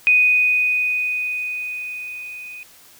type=tone with level ramp; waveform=sine; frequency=2489 Hz; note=D#7; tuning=in tune; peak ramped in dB=-10 to -33 dBFS; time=0.07-2.63 s; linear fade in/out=0 ms; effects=white hiss -48 dBFS RMS until 2.99 s